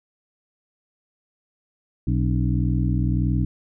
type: harmonic tone with a mistuned harmonic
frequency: 61.74 Hz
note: B1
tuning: in tune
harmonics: 1 / 2 / 3 / 4 / 5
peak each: -23 / -22 / -26 / -30 / -30 dBFS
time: 2.07-3.45 s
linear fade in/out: 5 ms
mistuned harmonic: 4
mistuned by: +140 cents
effects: none